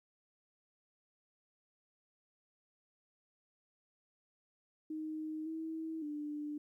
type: tone with pitch steps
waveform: sine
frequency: 311.7 / 321.2 / 296.8 Hz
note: D#4 / E4 / D4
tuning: +3 / -45 / +18 cents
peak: -38 dBFS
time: 4.9-6.58 s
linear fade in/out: 5 ms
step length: 560 ms
effects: 13-bit